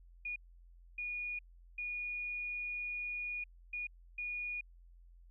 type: tone bursts at uneven times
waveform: sine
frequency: 2448 Hz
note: D#7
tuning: 29 cents flat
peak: -37 dBFS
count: 5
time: 0.25-0.36 / 0.98-1.39 / 1.78-3.44 / 3.73-3.87 / 4.18-4.61 s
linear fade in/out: 5 ms
effects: added 43 Hz sine -56 dBFS peak until 5.3 s